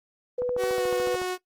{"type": "tone", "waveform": "sine", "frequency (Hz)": 493.9, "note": "B4", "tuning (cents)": 0, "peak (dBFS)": -24, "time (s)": [0.38, 1.16], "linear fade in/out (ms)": 5}
{"type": "click train", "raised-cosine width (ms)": 1, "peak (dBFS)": -22, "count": 12, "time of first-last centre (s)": [0.42, 1.217], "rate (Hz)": 13.8}
{"type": "tone with pitch glide", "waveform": "sawtooth", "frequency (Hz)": [376.3, 366.2], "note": ["F#4", "F#4"], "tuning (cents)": [29, -18], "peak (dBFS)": -23, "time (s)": [0.57, 1.38], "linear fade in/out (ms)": 50, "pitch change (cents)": -47, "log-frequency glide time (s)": [0.74, 0.85]}
{"effects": ["noise-tail reverb RT60 0.1 s tail -18 dB re dry", "Opus 24 kbps"]}